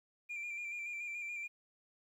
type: tone with vibrato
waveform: sine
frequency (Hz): 2383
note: D7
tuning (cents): +25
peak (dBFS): -37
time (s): 0.29-1.48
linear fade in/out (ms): 20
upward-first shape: square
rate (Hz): 7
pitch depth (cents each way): 29
effects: tanh soft clip ceiling -38 dBFS + 12-bit